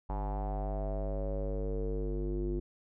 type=tone with low-pass filter sweep; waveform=square; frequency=50.2 Hz; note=G1; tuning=42 cents sharp; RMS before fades=-34 dBFS; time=0.09-2.6 s; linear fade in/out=10 ms; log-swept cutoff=890 to 340 Hz; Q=5.7; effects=none